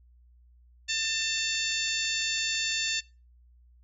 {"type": "harmonic tone", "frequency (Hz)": 894, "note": "A5", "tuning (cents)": 27, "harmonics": [2, 3, 4, 5, 6, 7, 8], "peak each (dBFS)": [-35, -33, -33, -34, -38, -40, -35], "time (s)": [0.88, 3.01], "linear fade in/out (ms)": 20, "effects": ["noise-tail reverb RT60 0.3 s tail -23 dB re dry", "added 60 Hz sine -55 dBFS peak until 3.83 s"]}